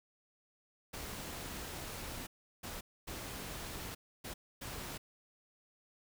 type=noise bursts at uneven times; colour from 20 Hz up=pink; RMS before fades=-44 dBFS; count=5; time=0.93-2.27 / 2.63-2.81 / 3.07-3.95 / 4.24-4.34 / 4.61-4.98 s; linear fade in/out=10 ms; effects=none